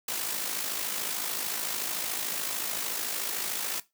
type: noise with amplitude modulation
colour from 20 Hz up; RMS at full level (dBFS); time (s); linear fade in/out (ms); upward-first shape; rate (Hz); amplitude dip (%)
white; -30; 0.08-3.8; 5; sine; 53.6; 50
effects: noise-tail reverb RT60 0.2 s tail -17 dB re dry + high-pass 200 Hz 12 dB/octave